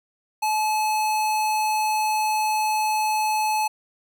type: tone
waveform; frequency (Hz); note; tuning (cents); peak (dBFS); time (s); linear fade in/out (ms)
square; 860; A5; -40; -21; 0.42-3.68; 10
effects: none